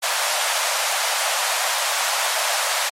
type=high-pass noise; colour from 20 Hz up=pink; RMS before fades=-21 dBFS; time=0.02-2.9 s; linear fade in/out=20 ms; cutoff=590 Hz; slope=48 dB/octave; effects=low-pass 11000 Hz 12 dB/octave + MP3 64 kbps